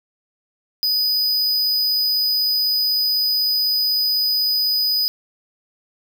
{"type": "tone", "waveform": "square", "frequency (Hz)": 4978, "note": "D#8", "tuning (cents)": 0, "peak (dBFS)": -17, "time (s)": [0.83, 5.08], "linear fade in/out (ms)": 0, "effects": []}